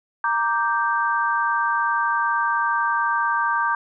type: chord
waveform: sine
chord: G minor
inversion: first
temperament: equal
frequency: 932.3 / 1174.7 / 1568 Hz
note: Bb5 / D6 / G6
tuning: 0 / 0 / 0 cents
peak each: -23 dBFS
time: 0.24-3.75 s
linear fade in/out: 2 ms
effects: none